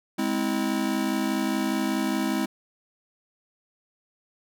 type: chord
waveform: square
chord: Ab augmented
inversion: none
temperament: just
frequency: 207.7 / 259.6 / 324.5 Hz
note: Ab3 / C4 / E4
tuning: 0 / -13 / -27 cents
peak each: -29 dBFS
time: 0.18-2.46 s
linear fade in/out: 10 ms
effects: none